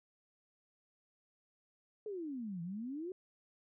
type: exponential two-way sweep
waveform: sine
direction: down then up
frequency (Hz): 440 to 164.2 to 382.6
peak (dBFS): -39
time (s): 2.06-3.12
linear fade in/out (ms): 2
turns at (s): 2.62
effects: none